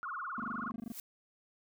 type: tone with vibrato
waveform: sine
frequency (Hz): 1244.5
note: D#6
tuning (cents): 0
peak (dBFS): -37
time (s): 0.03-0.71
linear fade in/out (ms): 0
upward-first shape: sine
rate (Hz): 19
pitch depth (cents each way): 280
type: tone bursts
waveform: triangle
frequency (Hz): 229.5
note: A#3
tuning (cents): -27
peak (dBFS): -35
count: 14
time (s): 0.38-0.92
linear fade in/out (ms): 2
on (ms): 20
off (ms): 20
type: noise with exponential growth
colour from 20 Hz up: blue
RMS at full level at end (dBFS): -41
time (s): 0.78-1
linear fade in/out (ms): 2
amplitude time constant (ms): 46
effects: none